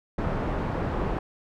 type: low-pass noise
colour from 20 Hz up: pink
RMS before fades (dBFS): -28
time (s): 0.18-1.19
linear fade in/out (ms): 5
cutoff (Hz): 1100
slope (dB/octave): 12
effects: none